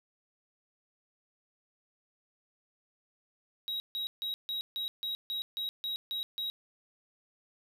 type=tone bursts; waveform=triangle; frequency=3829 Hz; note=A#7; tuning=46 cents sharp; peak=-31 dBFS; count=11; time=3.68-6.5 s; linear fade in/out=0 ms; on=120 ms; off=150 ms; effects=none